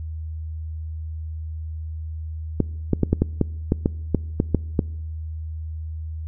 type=clicks; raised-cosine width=3 ms; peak=-4 dBFS; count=12; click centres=2.603 / 2.933 / 3.033 / 3.13 / 3.22 / 3.413 / 3.721 / 3.859 / 4.147 / 4.401 / 4.547 / 4.792 s; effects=noise-tail reverb RT60 0.9 s tail -24 dB re dry + added 79 Hz sine -28 dBFS peak until 6.27 s